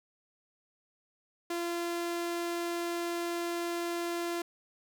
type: tone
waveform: sawtooth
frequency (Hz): 343.2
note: F4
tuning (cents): -30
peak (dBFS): -28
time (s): 1.5-4.42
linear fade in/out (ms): 5
effects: none